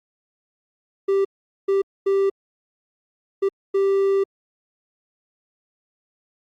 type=tone bursts at uneven times; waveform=triangle; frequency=392 Hz; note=G4; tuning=in tune; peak=-14 dBFS; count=5; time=1.08-1.25 / 1.68-1.82 / 2.06-2.3 / 3.42-3.49 / 3.74-4.24 s; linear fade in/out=10 ms; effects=Opus 48 kbps